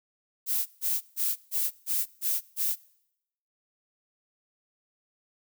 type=noise bursts; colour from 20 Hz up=violet; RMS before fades=-27 dBFS; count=7; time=0.46-2.76 s; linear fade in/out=50 ms; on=200 ms; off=150 ms; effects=noise-tail reverb RT60 0.8 s tail -23 dB re dry